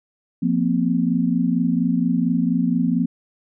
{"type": "chord", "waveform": "sine", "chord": "F suspended fourth", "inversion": "none", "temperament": "equal with one note detuned", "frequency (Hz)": [174.61, 233.1, 257.4], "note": ["F3", "Bb3", "C4"], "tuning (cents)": [0, 0, -28], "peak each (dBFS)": -21, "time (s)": [0.42, 3.06], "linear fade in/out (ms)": 10, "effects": []}